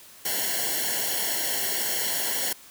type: noise with comb filter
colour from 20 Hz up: white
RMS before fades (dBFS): -27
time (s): 0.25-2.53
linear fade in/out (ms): 5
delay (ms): 0.81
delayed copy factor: -0.95
effects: white hiss -49 dBFS RMS until 2.7 s